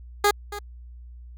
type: tone with echo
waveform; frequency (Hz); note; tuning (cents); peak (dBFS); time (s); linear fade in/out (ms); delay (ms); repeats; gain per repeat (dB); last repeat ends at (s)
15% pulse; 410.7; G#4; -19; -10; 0.24-0.31; 5; 280; 1; -15; 0.59
effects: added 60 Hz sine -40 dBFS peak until 1.37 s